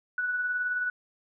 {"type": "tone with tremolo", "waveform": "sine", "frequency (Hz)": 1478, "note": "F#6", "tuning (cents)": -2, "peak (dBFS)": -25, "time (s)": [0.18, 0.9], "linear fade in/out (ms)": 2, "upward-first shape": "sine", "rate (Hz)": 19, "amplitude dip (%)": 35, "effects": []}